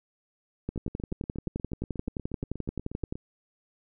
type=two click trains; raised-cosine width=3 ms; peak=-24 / -18 dBFS; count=21 / 29; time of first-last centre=0.76-3.155 / 0.69-3.125 s; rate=8.35 / 11.5 Hz; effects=none